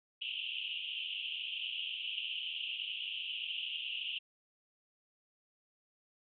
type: band-pass noise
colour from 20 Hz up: pink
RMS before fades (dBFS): -40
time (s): 0.21-4.19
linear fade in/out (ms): 10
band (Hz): 2700 to 3200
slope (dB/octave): 96
effects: none